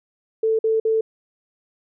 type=tone bursts; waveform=sine; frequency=443.4 Hz; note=A4; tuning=13 cents sharp; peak=-16 dBFS; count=3; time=0.43-1.01 s; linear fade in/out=5 ms; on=160 ms; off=50 ms; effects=none